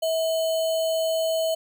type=tone with sample-and-hold; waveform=sine; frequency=648 Hz; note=E5; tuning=30 cents flat; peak=-21 dBFS; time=0.02-1.55 s; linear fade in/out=10 ms; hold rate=3675 Hz; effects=none